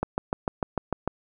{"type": "click train", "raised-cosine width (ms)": 1, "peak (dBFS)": -11, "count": 8, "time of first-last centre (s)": [0.03, 1.076], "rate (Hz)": 6.69, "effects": []}